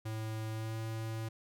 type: tone with pitch glide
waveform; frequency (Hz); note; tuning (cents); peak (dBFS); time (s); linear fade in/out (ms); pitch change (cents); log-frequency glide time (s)
square; 110 to 111.73; A2 to A2; 0 to +27; -37; 0.05-1.29; 10; +27; 0.51-0.78
effects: none